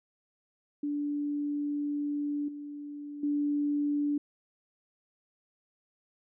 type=tone with level steps; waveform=sine; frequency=291.1 Hz; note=D4; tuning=15 cents flat; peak=-29 / -38 / -26 dBFS; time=0.83-4.18 s; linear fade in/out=5 ms; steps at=2.48 / 3.23 s; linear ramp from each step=5 ms; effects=none